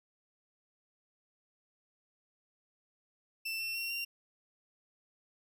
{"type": "tone with pitch steps", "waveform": "30% pulse", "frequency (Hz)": [2669, 2700, 2731, 2763], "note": ["E7", "E7", "F7", "F7"], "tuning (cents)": [21, 41, -39, -19], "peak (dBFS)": -32, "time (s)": [3.45, 4.05], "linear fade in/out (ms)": 10, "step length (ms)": 150, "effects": []}